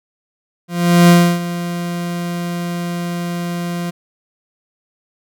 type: tone with ADSR envelope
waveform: 40% pulse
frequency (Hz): 173.5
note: F3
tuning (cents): -11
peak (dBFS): -4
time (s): 0.68-3.91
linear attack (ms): 410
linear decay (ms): 300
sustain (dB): -15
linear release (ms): 15
effects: none